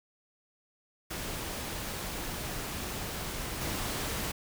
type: noise with level steps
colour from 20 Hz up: pink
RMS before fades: -37 / -34 dBFS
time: 1.1-4.32 s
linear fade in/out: 10 ms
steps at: 3.61 s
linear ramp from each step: 5 ms
effects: none